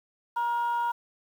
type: tone pair together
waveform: sine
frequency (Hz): 948 / 1420.4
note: A#5 / F6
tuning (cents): +29 / +29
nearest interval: perfect fifth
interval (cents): 700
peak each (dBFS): -24 / -34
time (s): 0.36-0.92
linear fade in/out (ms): 10
effects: tanh soft clip ceiling -21 dBFS + 9-bit